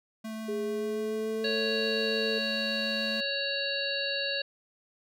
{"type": "tone with vibrato", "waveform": "square", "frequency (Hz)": 220, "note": "A3", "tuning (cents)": 0, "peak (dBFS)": -36, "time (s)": [0.24, 3.21], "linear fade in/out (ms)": 10, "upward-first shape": "triangle", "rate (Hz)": 6.9, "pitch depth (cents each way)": 8}
{"type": "tone with pitch glide", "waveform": "sine", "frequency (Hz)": [413.8, 446.1], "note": ["G#4", "A4"], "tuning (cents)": [-6, 24], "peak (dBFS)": -30, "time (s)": [0.48, 2.39], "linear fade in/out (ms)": 10, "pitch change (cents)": 130, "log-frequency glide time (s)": [0.63, 1.5]}
{"type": "harmonic tone", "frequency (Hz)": 556, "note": "C#5", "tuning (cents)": 5, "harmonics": [1, 3, 5, 7, 8], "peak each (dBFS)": [-35, -35, -35, -35, -35], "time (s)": [1.44, 4.42], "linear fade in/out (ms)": 5}
{"effects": []}